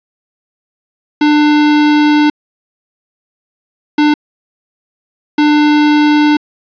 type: tone bursts at uneven times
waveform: square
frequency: 298.3 Hz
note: D4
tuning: 27 cents sharp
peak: -7 dBFS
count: 3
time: 1.21-2.3 / 3.98-4.14 / 5.38-6.37 s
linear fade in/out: 5 ms
effects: resampled to 11025 Hz + 7-bit